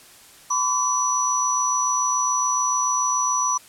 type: tone cluster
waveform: sine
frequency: 1010 / 1137 / 5900 Hz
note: B5 / C#6 / F#8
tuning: +39 / +44 / -6 cents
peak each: -23 / -26 / -22 dBFS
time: 0.5-3.58 s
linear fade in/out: 10 ms
effects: white hiss -48 dBFS RMS until 3.68 s + low-pass 12000 Hz 12 dB/octave